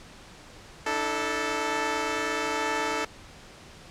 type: chord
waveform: 10% pulse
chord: D suspended second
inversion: none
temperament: equal with one note detuned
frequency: 293.7 / 322.8 / 440 Hz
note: D4 / E4 / A4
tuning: 0 / -36 / 0 cents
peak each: -25 / -25 / -20 dBFS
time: 0.86-3.05 s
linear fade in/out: 5 ms
effects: pink hiss -48 dBFS RMS until 3.9 s + low-pass 7000 Hz 12 dB/octave